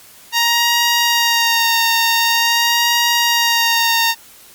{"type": "tone with vibrato", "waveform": "10% pulse", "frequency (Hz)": 932.3, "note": "A#5", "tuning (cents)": 0, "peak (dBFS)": -4, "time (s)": [0.32, 4.15], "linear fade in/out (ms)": 50, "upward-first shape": "sine", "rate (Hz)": 0.46, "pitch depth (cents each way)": 24, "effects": ["white hiss -43 dBFS RMS until 4.54 s", "Opus 48 kbps"]}